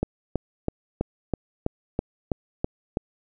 click train, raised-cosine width 2 ms, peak -10 dBFS, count 10, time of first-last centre 0.03-2.971 s, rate 3.06 Hz, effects none

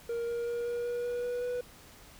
triangle tone with pitch steps, 468.3 / 471.6 / 474.8 / 478.1 / 481.5 / 484.8 / 488.2 / 491.6 Hz, A#4 / A#4 / A#4 / A#4 / B4 / B4 / B4 / B4, +8 / +20 / +32 / +44 / -44 / -32 / -20 / -8 cents, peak -29 dBFS, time 0.09-1.61 s, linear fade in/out 5 ms, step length 190 ms, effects pink hiss -54 dBFS RMS until 2.19 s

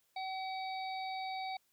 harmonic tone, 760 Hz, F#5, 46 cents sharp, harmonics 1 / 3 / 5 / 6, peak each -38 / -46 / -49 / -51 dBFS, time 0.16-1.57 s, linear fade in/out 5 ms, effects white hiss -75 dBFS RMS until 1.72 s

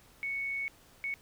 sine tone bursts at uneven times, 2217 Hz, C#7, in tune, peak -32 dBFS, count 2, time 0.23-0.68 / 1.04-1.14 s, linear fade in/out 0 ms, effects pink hiss -60 dBFS RMS until 1.21 s

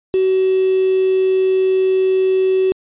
sine tone with quantisation, 377.5 Hz, F#4, 35 cents sharp, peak -12 dBFS, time 0.14-2.72 s, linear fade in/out 0 ms, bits 4, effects resampled to 8000 Hz

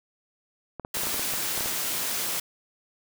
clicks, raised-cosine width 1 ms, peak -21 dBFS, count 11, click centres 0.797 / 0.849 / 0.97 / 1.035 / 1.07 / 1.143 / 1.195 / 1.337 / 1.577 / 1.608 / 1.659 s
white high-pass noise, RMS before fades -29 dBFS, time 0.94-2.4 s, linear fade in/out 5 ms, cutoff 110 Hz, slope 12 dB/octave
effects none

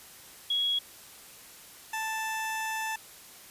sine / 20% pulse tone pair in turn, 3326 / 880.9 Hz, G#7 / A5, +2 / +2 cents, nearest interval octave + major seventh, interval 2300 cents, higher first, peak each -25 / -26 dBFS, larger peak first, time 0.5-0.79 / 1.93-2.96 s, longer second, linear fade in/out 5 ms, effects white hiss -50 dBFS RMS until 3.5 s + resampled to 32000 Hz

